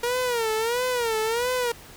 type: tone with vibrato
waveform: sawtooth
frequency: 470 Hz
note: A#4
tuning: 14 cents sharp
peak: -19 dBFS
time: 0.03-1.72 s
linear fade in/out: 5 ms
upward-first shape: sine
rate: 1.5 Hz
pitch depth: 130 cents each way
effects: pink hiss -46 dBFS RMS until 1.96 s